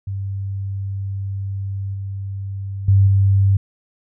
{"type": "tone with level steps", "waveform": "sine", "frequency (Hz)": 98, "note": "G2", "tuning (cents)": 0, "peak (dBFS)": [-22, -24, -9, -11], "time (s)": [0.07, 3.57], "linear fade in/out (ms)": 5, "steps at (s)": [1.94, 2.88, 3.07], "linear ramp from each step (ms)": 5, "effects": []}